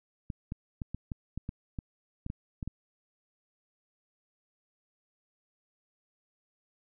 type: clicks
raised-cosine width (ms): 5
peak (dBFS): -23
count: 12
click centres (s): 0.302 / 0.521 / 0.818 / 0.946 / 1.118 / 1.376 / 1.491 / 1.788 / 2.264 / 2.301 / 2.628 / 2.676
effects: none